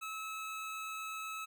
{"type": "tone", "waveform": "25% pulse", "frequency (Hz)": 1296, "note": "E6", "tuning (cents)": -30, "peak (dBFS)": -36, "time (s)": [0.01, 1.46], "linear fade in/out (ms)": 20, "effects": []}